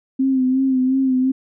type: tone with vibrato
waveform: sine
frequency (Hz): 261.6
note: C4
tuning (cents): 0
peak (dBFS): -14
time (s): 0.19-1.32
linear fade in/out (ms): 10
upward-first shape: sine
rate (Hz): 2.8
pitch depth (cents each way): 42
effects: none